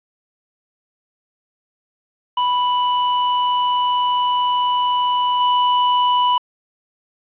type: tone with level steps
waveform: square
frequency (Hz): 987.8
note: B5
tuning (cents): 0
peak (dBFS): -16 / -14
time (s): 2.37-6.38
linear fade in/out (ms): 5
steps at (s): 5.4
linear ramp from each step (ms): 10
effects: resampled to 8000 Hz + 7-bit

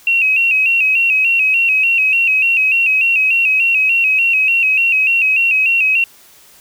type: tone with vibrato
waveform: sine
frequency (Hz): 2637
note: E7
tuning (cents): 0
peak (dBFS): -10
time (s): 0.07-6.04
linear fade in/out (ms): 2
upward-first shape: square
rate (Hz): 3.4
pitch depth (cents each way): 62
effects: white hiss -45 dBFS RMS until 6.6 s

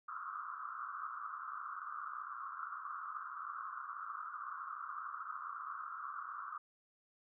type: band-pass noise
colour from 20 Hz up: pink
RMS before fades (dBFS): -45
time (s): 0.08-6.58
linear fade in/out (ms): 5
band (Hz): 1100 to 1400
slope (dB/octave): 96
effects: none

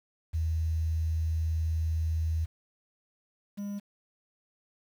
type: tone pair in turn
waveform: sine / triangle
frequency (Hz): 80.5 / 202.8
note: E2 / G#3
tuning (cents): -41 / -41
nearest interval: octave + major third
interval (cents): 1600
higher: second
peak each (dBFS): -26 / -31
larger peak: first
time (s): 0.33-2.46 / 3.57-3.8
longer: first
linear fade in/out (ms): 20
effects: 9-bit

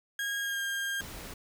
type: tone with pitch glide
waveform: 35% pulse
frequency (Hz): 1633 to 1607.7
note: G#6 to G6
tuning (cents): -30 to +43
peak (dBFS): -29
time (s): 0.19-1.01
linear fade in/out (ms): 2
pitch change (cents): -27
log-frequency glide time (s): 0.4-0.61
type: noise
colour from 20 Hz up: pink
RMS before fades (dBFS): -43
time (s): 1-1.34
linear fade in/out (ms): 5
effects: none

